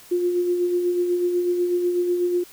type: tone with tremolo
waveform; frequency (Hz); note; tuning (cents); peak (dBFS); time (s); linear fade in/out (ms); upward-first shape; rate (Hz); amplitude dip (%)
sine; 353.8; F4; +23; -17; 0.11-2.44; 10; sine; 8.1; 40
effects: white hiss -47 dBFS RMS until 2.52 s